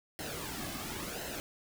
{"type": "noise with flanger", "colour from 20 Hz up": "pink", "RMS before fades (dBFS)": -40, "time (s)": [0.19, 1.4], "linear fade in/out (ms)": 0, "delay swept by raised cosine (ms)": [0.85, 2.15], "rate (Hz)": 0.95, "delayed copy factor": -0.6, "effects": []}